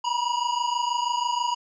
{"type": "tone pair together", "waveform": "square", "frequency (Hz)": [952, 978.2], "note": ["A#5", "B5"], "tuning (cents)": [36, -17], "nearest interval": "unison", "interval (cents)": 47, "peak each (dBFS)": -27, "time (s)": [0.04, 1.55], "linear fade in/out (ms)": 10, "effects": ["resampled to 16000 Hz"]}